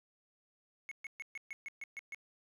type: tone bursts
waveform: triangle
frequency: 2191 Hz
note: C#7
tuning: 21 cents flat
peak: -39 dBFS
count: 9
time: 0.89-2.146 s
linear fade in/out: 0 ms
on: 24 ms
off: 130 ms
effects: none